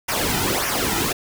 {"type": "noise with flanger", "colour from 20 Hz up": "pink", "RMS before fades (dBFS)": -22, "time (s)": [0.08, 1.13], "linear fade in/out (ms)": 10, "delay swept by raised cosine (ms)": [0.24, 1.84], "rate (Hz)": 1.7, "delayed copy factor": -0.7, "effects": []}